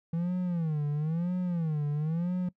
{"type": "tone with vibrato", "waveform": "triangle", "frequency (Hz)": 163.1, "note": "E3", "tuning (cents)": -18, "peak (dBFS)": -25, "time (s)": [0.13, 2.49], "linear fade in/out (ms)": 5, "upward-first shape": "sine", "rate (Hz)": 1, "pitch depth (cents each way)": 190, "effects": ["noise-tail reverb RT60 0.1 s tail -22 dB re dry"]}